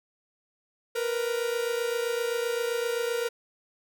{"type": "tone pair together", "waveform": "45% pulse", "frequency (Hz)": [466.2, 493.9], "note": ["A#4", "B4"], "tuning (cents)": [0, 0], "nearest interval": "minor second", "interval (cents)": 100, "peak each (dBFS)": [-28, -32], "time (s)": [0.95, 3.29], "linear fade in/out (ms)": 10, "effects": []}